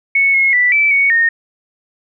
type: tone with pitch steps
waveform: sine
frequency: 2209 / 2168 / 1972 / 2317 / 2228 / 1843 Hz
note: C#7 / C#7 / B6 / D7 / C#7 / A#6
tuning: -7 / -39 / -3 / -24 / +8 / -20 cents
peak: -9 dBFS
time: 0.15-1.29 s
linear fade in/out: 5 ms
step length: 190 ms
effects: none